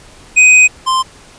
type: tone pair in turn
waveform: square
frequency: 2505 / 1043.5 Hz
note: D#7 / C6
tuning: +11 / -5 cents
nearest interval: octave + minor third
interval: 1516 cents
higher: first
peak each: -4 / -11 dBFS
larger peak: first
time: 0.36-0.68 / 0.86-1.03 s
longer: first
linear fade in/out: 20 ms
effects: pink hiss -40 dBFS RMS until 1.38 s + resampled to 22050 Hz